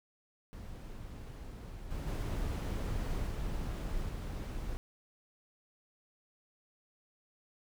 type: noise with level steps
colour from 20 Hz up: brown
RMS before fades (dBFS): -45 / -38 / -35 / -37 / -39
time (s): 0.53-4.77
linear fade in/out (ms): 0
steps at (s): 1.9 / 2.06 / 3.26 / 4.08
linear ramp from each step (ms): 20
effects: none